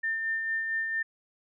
sine tone with tremolo, 1800 Hz, A6, 39 cents sharp, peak -26 dBFS, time 0.03-1.03 s, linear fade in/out 10 ms, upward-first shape sine, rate 4.4 Hz, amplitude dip 35%, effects none

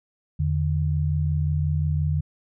sine tone pair together, 84 / 149.67 Hz, E2 / D3, +33 / +33 cents, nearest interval minor seventh, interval 1000 cents, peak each -23 dBFS, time 0.39-2.21 s, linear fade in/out 10 ms, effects none

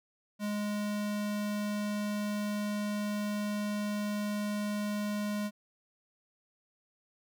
square tone, 207.7 Hz, G#3, in tune, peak -32 dBFS, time 0.39-5.51 s, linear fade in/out 50 ms, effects none

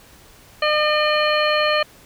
harmonic tone, 605 Hz, D#5, 49 cents flat, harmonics 1 / 2 / 3 / 4 / 5 / 7, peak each -19 / -22 / -24 / -25 / -26 / -27 dBFS, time 0.62-1.83 s, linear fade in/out 5 ms, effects pink hiss -48 dBFS RMS until 2.05 s

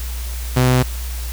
sawtooth tone, 126.8 Hz, B2, 46 cents sharp, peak -8 dBFS, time 0.56-0.83 s, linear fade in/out 10 ms, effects added 60 Hz sine -23 dBFS peak until 1.32 s + white hiss -34 dBFS RMS until 1.32 s

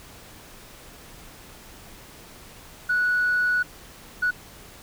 sine tone bursts at uneven times, 1471 Hz, F#6, 11 cents flat, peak -18 dBFS, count 2, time 2.89-3.63 / 4.22-4.31 s, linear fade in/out 10 ms, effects tanh soft clip ceiling -16 dBFS + pink hiss -46 dBFS RMS until 4.82 s

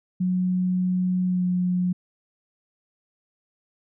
sine tone with pitch glide, 182.7 to 180.29 Hz, F#3 to F#3, -22 to -45 cents, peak -20 dBFS, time 0.2-1.93 s, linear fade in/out 10 ms, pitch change -23 cents, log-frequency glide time 1.26-1.45 s, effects none

